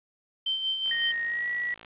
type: tone with tremolo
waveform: sine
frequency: 3109 Hz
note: G7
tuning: 15 cents flat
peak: -24 dBFS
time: 0.46-1.12 s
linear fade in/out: 5 ms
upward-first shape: sine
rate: 5.4 Hz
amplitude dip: 50%
type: click train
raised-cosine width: 0.2 ms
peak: -28 dBFS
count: 57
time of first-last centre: 0.86-1.848 s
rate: 56.7 Hz
type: tone with pitch glide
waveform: sine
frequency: 1864.7 to 1936 Hz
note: A#6 to B6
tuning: 0 to -35 cents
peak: -27 dBFS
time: 0.91-1.74 s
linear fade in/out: 2 ms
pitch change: +65 cents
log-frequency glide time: 1.25-1.47 s
effects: resampled to 8000 Hz + 10-bit